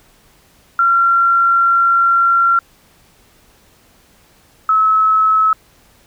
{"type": "tone pair in turn", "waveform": "sine", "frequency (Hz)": [1371, 1294.1], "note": ["F6", "E6"], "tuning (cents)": [-32, -32], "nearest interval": "minor second", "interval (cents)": 100, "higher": "first", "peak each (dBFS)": -9, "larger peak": "neither", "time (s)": [[0.79, 2.59], [4.69, 5.53]], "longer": "first", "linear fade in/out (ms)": 2, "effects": ["pink hiss -51 dBFS RMS until 6.06 s"]}